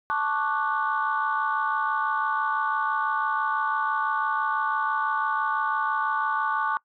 sine chord, D major seventh, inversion second, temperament equal, 880 / 1108.7 / 1174.7 / 1480 Hz, A5 / C#6 / D6 / F#6, 0 / 0 / 0 / 0 cents, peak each -28 dBFS, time 0.1-6.77 s, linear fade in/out 0 ms, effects noise-tail reverb RT60 0.1 s tail -22 dB re dry + tanh soft clip ceiling -14 dBFS

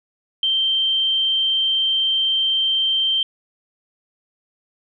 sine tone, 3136 Hz, G7, in tune, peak -16 dBFS, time 0.43-3.23 s, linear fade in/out 2 ms, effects none

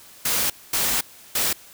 white noise bursts at uneven times, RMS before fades -22 dBFS, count 3, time 0.25-0.5 / 0.73-1.01 / 1.35-1.53 s, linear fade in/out 5 ms, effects white hiss -47 dBFS RMS until 1.73 s

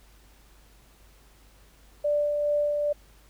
sine tone with tremolo, 588 Hz, D5, 2 cents sharp, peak -21 dBFS, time 2.04-2.93 s, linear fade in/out 10 ms, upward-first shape sine, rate 2.4 Hz, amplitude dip 30%, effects added 50 Hz sine -55 dBFS peak until 3.29 s + pink hiss -59 dBFS RMS until 3.29 s

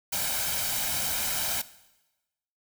white noise with comb filter, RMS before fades -29 dBFS, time 0.12-1.62 s, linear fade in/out 10 ms, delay 1.3 ms, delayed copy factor +0.6, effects noise-tail reverb RT60 1.0 s tail -17 dB re dry

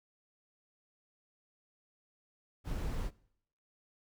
brown noise, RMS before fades -36 dBFS, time 2.64-3.11 s, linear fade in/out 50 ms, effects noise-tail reverb RT60 0.7 s tail -22 dB re dry

